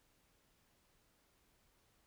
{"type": "silence", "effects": ["pink hiss -74 dBFS RMS until 2.06 s"]}